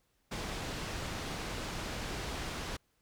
pink low-pass noise, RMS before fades -39 dBFS, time 0.31-2.77 s, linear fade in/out 10 ms, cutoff 6300 Hz, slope 12 dB/octave, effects pink hiss -75 dBFS RMS until 3.01 s

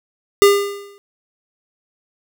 square tone with exponential decay, 403 Hz, G4, 48 cents sharp, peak -5 dBFS, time 0.42-0.98 s, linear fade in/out 0 ms, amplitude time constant 120 ms, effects none

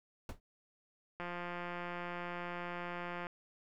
brown noise with exponential decay, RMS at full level -33 dBFS, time 0.29-0.4 s, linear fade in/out 2 ms, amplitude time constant 23 ms
click train, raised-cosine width 0.5 ms, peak -27 dBFS, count 363, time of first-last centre 1.2-3.269 s, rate 175 Hz
effects none

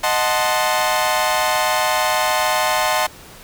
sawtooth chord, D# diminished seventh, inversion none, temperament equal, 622.3 / 740 / 880 / 1046.5 Hz, D#5 / F#5 / A5 / C6, 0 / 0 / 0 / 0 cents, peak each -18 dBFS, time 0.03-3.07 s, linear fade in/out 10 ms, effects pink hiss -41 dBFS RMS until 3.43 s

